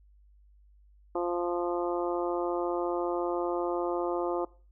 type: harmonic tone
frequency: 174.61 Hz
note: F3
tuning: in tune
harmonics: 2 / 3 / 4 / 5 / 6 / 7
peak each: -30 / -34 / -36 / -38 / -40 / -41 dBFS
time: 1.15-4.45 s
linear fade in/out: 5 ms
effects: noise-tail reverb RT60 0.4 s tail -21 dB re dry + added 50 Hz sine -56 dBFS peak until 4.71 s